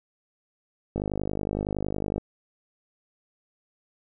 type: click train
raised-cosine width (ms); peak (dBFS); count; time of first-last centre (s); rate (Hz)
2; -15; 63; 0.96-2.18; 50.8
effects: none